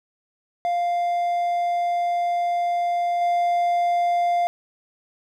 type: tone with level steps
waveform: triangle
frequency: 698.5 Hz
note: F5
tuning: in tune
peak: -18 / -16 dBFS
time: 0.65-4.47 s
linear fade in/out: 0 ms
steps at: 3.21 s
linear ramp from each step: 5 ms
effects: none